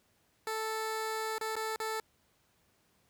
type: tone with dropouts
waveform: 15% pulse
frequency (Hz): 440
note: A4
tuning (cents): 0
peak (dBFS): -27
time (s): 0.47-2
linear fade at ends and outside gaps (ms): 1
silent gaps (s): 1.382-1.411 / 1.555-1.565 / 1.76-1.801
effects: pink hiss -71 dBFS RMS until 3.09 s + high-pass 60 Hz 12 dB/octave